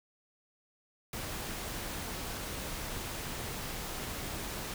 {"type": "noise", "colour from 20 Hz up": "pink", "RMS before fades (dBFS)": -39, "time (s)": [1.13, 4.74], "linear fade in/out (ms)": 2, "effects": []}